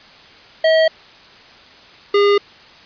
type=tone pair in turn; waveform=square; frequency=641 / 406.1 Hz; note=E5 / G#4; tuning=-49 / -39 cents; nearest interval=minor sixth; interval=790 cents; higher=first; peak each=-11 dBFS; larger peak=neither; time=0.64-0.88 / 2.14-2.38 s; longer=neither; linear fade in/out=5 ms; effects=white hiss -43 dBFS RMS until 2.85 s + resampled to 11025 Hz